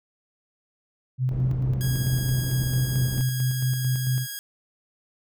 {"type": "tone with tremolo", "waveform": "sine", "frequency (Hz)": 128.4, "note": "C3", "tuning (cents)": -32, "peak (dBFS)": -20, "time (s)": [1.18, 4.27], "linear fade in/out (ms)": 50, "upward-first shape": "square", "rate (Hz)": 4.5, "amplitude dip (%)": 40}
{"type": "low-pass noise", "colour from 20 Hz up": "white", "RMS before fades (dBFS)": -32, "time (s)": [1.31, 3.21], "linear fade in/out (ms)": 0, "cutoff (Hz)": 170, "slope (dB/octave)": 12}
{"type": "tone", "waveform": "5% pulse", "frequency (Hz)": 1643, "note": "G#6", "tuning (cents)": -19, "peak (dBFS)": -21, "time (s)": [1.81, 4.39], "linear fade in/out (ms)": 0}
{"effects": []}